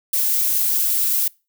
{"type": "noise", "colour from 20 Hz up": "violet", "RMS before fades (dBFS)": -19, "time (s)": [0.13, 1.28], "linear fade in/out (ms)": 5, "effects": ["noise-tail reverb RT60 0.3 s tail -25 dB re dry"]}